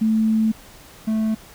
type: tone pair in turn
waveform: sine / triangle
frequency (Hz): 220 / 219.1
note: A3 / A3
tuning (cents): 0 / -7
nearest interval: unison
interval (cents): 7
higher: first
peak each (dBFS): -15 / -16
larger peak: first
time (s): 0.01-0.52 / 1.07-1.35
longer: first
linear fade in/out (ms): 10
effects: pink hiss -45 dBFS RMS until 1.54 s